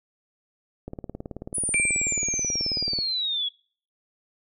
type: click train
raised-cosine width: 2 ms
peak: -21 dBFS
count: 40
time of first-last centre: 0.88-2.988 s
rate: 18.5 Hz
type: exponential sweep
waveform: sine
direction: down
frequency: 9956 to 3322 Hz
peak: -24 dBFS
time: 1.54-3.49 s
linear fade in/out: 10 ms
type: tone with exponential decay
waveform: sine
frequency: 2352 Hz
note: D7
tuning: 2 cents sharp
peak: -20 dBFS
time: 1.74-3.22 s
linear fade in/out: 0 ms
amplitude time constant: 320 ms
effects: noise-tail reverb RT60 0.5 s tail -26 dB re dry